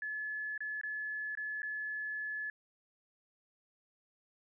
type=tone with dropouts; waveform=sine; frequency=1716 Hz; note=A6; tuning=44 cents flat; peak=-36 dBFS; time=0.02-2.5 s; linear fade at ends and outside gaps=2 ms; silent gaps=0.578-0.605 / 0.813-0.834 / 1.352-1.373 / 1.62-1.63 s; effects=none